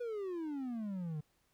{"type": "exponential sweep", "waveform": "triangle", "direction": "down", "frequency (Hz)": [493.9, 146.8], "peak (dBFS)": -35, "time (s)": [0, 1.21], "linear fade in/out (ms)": 10, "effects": ["pink hiss -75 dBFS RMS until 1.53 s"]}